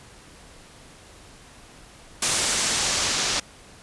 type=noise with low-pass filter sweep; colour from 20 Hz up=white; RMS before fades=-24 dBFS; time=2.22-3.4 s; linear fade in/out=5 ms; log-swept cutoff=8600 to 5600 Hz; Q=1.2; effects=pink hiss -48 dBFS RMS until 3.82 s + resampled to 24000 Hz